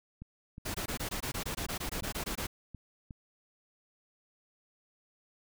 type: click train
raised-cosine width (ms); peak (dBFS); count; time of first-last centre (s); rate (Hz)
5; -32; 9; 0.22-3.108; 2.77
type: noise bursts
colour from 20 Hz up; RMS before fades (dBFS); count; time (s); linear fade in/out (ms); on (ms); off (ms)
pink; -36; 16; 0.65-2.47; 10; 95; 20
effects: none